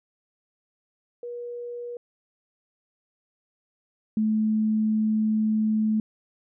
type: tone pair in turn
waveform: sine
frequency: 480.8 / 216.7 Hz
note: B4 / A3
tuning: -46 / -26 cents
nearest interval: octave + major second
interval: 1380 cents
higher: first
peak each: -32 / -20 dBFS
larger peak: second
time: 1.23-1.97 / 4.17-6 s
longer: second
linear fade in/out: 2 ms
effects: none